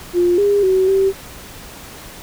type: tone with pitch steps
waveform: sine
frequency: 351.9 / 405.7 / 376.6 / 387.2 Hz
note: F4 / G#4 / F#4 / G4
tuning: +13 / -41 / +31 / -21 cents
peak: -11 dBFS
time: 0.13-1.13 s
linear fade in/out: 50 ms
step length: 250 ms
effects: pink hiss -36 dBFS RMS until 2.22 s